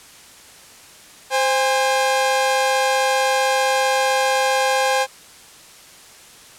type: tone pair together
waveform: sawtooth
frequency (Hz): 523.3 / 812.7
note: C5 / G#5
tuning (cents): 0 / -38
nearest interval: minor sixth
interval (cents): 762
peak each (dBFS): -15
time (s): 1.3-5.07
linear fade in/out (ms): 50
effects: white hiss -44 dBFS RMS until 6.58 s + low-pass 10000 Hz 12 dB/octave